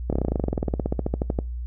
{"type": "slowing click train", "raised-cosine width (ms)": 2, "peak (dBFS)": -10, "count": 26, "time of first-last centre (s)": [0.1, 1.389], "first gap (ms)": 27, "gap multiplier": 1.05, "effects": ["noise-tail reverb RT60 0.3 s tail -25 dB re dry", "added 60 Hz sine -28 dBFS peak until 1.66 s"]}